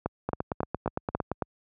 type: two click trains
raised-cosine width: 1 ms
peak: -13 / -14 dBFS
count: 6 / 10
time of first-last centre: 0.06-1.422 / 0.29-1.316 s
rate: 3.67 / 8.77 Hz
effects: high-pass 60 Hz 12 dB/octave